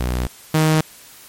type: tone pair in turn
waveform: sawtooth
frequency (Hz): 61.7 / 156.56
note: B1 / D#3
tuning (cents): -1 / +11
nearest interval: octave + major third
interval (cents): 1612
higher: second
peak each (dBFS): -15 / -9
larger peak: second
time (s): 0-0.27 / 0.54-0.81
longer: neither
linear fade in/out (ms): 5
effects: white hiss -43 dBFS RMS until 1.28 s + MP3 64 kbps